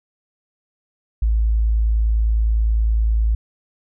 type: tone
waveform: sine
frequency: 54.9 Hz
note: A1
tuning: 3 cents flat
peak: -14 dBFS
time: 1.22-3.35 s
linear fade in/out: 5 ms
effects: none